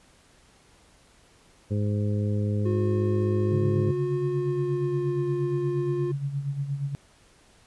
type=harmonic tone; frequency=103.83 Hz; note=G#2; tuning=in tune; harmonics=1 / 2 / 3 / 4 / 5; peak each=-24 / -30 / -37 / -36 / -38 dBFS; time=1.7-3.92 s; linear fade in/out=20 ms
type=tone with pitch glide; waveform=triangle; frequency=360 to 353.4 Hz; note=F#4 to F4; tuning=-47 to +21 cents; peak=-24 dBFS; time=2.65-6.12 s; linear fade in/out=10 ms; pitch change=-32 cents; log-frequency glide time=4.28-5.23 s
type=tone with tremolo; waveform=sine; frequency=140.2 Hz; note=C#3; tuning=20 cents sharp; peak=-24 dBFS; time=3.52-6.95 s; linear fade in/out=0 ms; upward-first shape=sine; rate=8.5 Hz; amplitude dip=65%
effects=pink hiss -58 dBFS RMS until 7.66 s + resampled to 24000 Hz